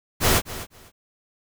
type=noise with echo; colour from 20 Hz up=pink; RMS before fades=-18 dBFS; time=0.2-0.42 s; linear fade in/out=50 ms; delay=250 ms; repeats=2; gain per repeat=-15 dB; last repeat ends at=0.92 s; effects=none